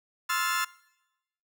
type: chord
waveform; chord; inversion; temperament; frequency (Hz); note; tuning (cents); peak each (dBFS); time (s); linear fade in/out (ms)
35% pulse; F major seventh; second; just; 1047.7 / 1309.6 / 1396.9 / 1746.1; C6 / E6 / F6 / A6; +2 / -12 / 0 / -14; -30; 0.29-0.65; 10
effects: noise-tail reverb RT60 0.9 s tail -21 dB re dry